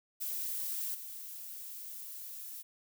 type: noise with level steps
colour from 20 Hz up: violet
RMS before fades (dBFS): -37 / -45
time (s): 0.2-2.63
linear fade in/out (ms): 20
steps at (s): 0.94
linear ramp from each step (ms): 10
effects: none